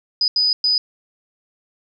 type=tone bursts at uneven times; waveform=sine; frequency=4978 Hz; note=D#8; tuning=in tune; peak=-14 dBFS; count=3; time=0.21-0.28 / 0.36-0.53 / 0.64-0.78 s; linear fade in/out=2 ms; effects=none